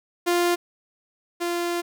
sawtooth tone pair in turn, 349.2 / 346.2 Hz, F4 / F4, 0 / -15 cents, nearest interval unison, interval 15 cents, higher first, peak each -15 / -20 dBFS, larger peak first, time 0.26-0.56 / 1.4-1.82 s, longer second, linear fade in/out 20 ms, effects none

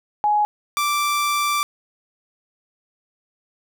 sine / sawtooth tone pair in turn, 837 / 1172.1 Hz, G#5 / D6, +13 / -4 cents, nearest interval tritone, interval 583 cents, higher second, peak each -15 dBFS, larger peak neither, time 0.24-0.45 / 0.77-1.63 s, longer second, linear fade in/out 0 ms, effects none

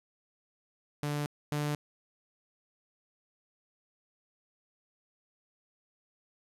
sawtooth tone pair in turn, 146.83 / 147.85 Hz, D3 / D3, 0 / +12 cents, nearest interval unison, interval 12 cents, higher second, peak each -27 / -26 dBFS, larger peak second, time 1.03-1.26 / 1.52-1.75 s, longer neither, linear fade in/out 0 ms, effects resampled to 32000 Hz + 10-bit

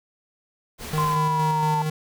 pink noise, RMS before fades -35 dBFS, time 0.78-1.18 s, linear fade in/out 50 ms
square tone with tremolo, 154.6 Hz, D#3, 11 cents flat, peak -23 dBFS, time 0.93-1.9 s, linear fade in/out 5 ms, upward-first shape square, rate 4.3 Hz, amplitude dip 30%
sine exponential sweep, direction down, 1046.5 to 890 Hz, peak -21 dBFS, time 0.98-1.82 s, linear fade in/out 0 ms
effects none

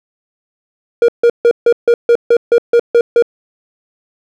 triangle tone bursts, 472.2 Hz, A#4, 22 cents sharp, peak -3 dBFS, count 11, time 1.02-3.224 s, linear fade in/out 2 ms, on 64 ms, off 150 ms, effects none

